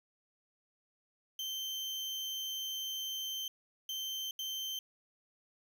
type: tone bursts at uneven times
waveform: 35% pulse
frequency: 3112 Hz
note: G7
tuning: 13 cents flat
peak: -35 dBFS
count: 3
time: 1.39-3.48 / 3.89-4.31 / 4.39-4.79 s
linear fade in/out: 2 ms
effects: none